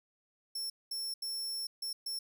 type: tone bursts at uneven times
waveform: sawtooth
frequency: 5400 Hz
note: E8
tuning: 41 cents sharp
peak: -33 dBFS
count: 5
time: 0.55-0.7 / 0.91-1.14 / 1.22-1.67 / 1.82-1.93 / 2.06-2.19 s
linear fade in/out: 5 ms
effects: none